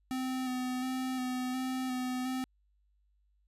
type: tone with vibrato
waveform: square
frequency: 255.8 Hz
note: C4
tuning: 39 cents flat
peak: -33 dBFS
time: 0.11-2.44 s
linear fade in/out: 0 ms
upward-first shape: square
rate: 1.4 Hz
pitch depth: 18 cents each way
effects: added 50 Hz sine -68 dBFS peak until 3.47 s + resampled to 32000 Hz